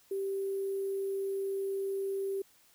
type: tone with sample-and-hold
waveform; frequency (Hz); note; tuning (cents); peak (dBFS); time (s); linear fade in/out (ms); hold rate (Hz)
sine; 390.8; G4; -5; -31; 0.11-2.42; 5; 11025
effects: white hiss -64 dBFS RMS until 2.74 s